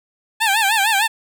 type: tone with vibrato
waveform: 15% pulse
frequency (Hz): 840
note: G#5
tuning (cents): +19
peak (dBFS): -8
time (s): 0.4-1.08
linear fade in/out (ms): 20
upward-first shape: sine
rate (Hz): 6.6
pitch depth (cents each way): 140
effects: none